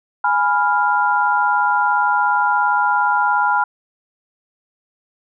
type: chord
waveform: sine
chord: F diminished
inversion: first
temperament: equal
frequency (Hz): 830.6 / 987.8 / 1396.9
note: Ab5 / Cb6 / F6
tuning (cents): 0 / 0 / 0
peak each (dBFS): -18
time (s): 0.24-3.64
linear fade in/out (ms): 5
effects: none